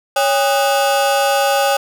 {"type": "ring-modulated tone", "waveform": "35% pulse", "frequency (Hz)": 683, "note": "F5", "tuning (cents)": -39, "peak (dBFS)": -8, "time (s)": [0.16, 1.77], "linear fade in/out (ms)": 5, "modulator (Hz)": 125, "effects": []}